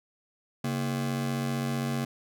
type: ring-modulated tone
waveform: 40% pulse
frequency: 185 Hz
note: F#3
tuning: in tune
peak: -24 dBFS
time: 0.64-2.05 s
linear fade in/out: 5 ms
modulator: 47.7 Hz
effects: none